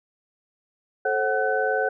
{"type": "tone cluster", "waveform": "sine", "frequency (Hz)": [436.3, 535, 744, 1510], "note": ["A4", "C5", "F#5", "F#6"], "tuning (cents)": [-15, 38, 9, 35], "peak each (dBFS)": -26, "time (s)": [1.05, 1.89], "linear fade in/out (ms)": 5, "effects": []}